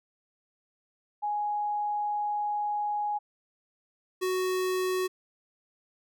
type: tone pair in turn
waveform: sine / square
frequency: 832 / 370.6 Hz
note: G#5 / F#4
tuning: +3 / +3 cents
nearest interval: octave + major second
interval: 1400 cents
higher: first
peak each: -27 dBFS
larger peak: neither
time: 1.22-3.19 / 4.21-5.08 s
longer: first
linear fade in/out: 20 ms
effects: none